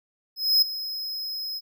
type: tone with ADSR envelope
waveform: square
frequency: 5110 Hz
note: D#8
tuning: 45 cents sharp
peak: -15 dBFS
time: 0.36-1.61 s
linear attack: 260 ms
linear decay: 8 ms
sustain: -15 dB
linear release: 40 ms
effects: none